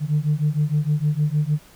sine beating tone pair, 146.83 / 153.33 Hz, D3 / D#3, 0 / -25 cents, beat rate 6.5 Hz, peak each -20 dBFS, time 0-1.59 s, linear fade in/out 50 ms, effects tanh soft clip ceiling -12 dBFS + pink hiss -50 dBFS RMS until 1.75 s

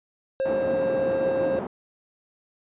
triangle tone, 534 Hz, C5, 35 cents sharp, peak -20 dBFS, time 0.4-1.59 s, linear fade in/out 0 ms
pink band-pass noise, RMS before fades -31 dBFS, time 0.45-1.67 s, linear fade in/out 5 ms, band 230 to 650 Hz, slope 12 dB/octave
effects resampled to 8000 Hz

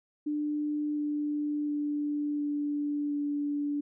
sine tone with pitch steps, 297.6 / 295.7 / 293.8 / 292 / 290.1 Hz, D4 / D4 / D4 / D4 / D4, +23 / +12 / +1 / -10 / -21 cents, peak -28 dBFS, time 0.26-3.81 s, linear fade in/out 10 ms, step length 710 ms, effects none

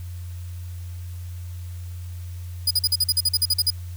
sawtooth tone bursts, 4947 Hz, D#8, 11 cents flat, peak -14 dBFS, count 13, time 2.67-3.704 s, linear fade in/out 5 ms, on 38 ms, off 45 ms, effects added 88 Hz sine -31 dBFS peak until 3.96 s + white hiss -51 dBFS RMS until 3.96 s

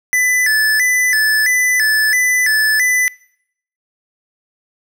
square tone with vibrato, 1864.7 Hz, A#6, in tune, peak -12 dBFS, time 0.13-3.08 s, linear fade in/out 0 ms, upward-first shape square, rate 1.5 Hz, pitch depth 120 cents each way, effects noise-tail reverb RT60 0.7 s tail -24 dB re dry

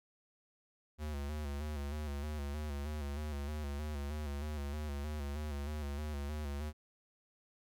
square tone with vibrato, 73.42 Hz, D2, in tune, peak -38 dBFS, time 0.98-6.73 s, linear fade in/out 50 ms, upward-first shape square, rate 3.2 Hz, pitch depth 54 cents each way, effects none

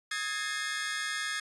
sawtooth tone cluster, 1263 / 1660 / 1799 / 2120 Hz, D#6 / G#6 / A6 / C7, +26 / -1 / +38 / +22 cents, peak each -36 / -31 / -34 / -37 dBFS, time 0.11-1.4 s, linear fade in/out 5 ms, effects resampled to 24000 Hz

